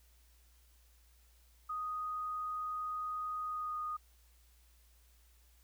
sine tone with pitch glide, 1244.5 to 1233.1 Hz, D#6 to D#6, 0 to -16 cents, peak -36 dBFS, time 1.69-3.97 s, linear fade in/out 10 ms, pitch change -16 cents, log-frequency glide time 3.44-3.78 s, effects added 59 Hz sine -63 dBFS peak until 5.63 s + white hiss -70 dBFS RMS until 5.63 s

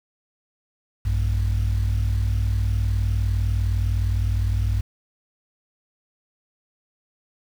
sine tone pair together, 58.27 / 98 Hz, A#1 / G2, 0 / 0 cents, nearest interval major sixth, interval 900 cents, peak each -20 dBFS, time 1.05-4.81 s, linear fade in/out 10 ms, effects tanh soft clip ceiling -15 dBFS + 7-bit

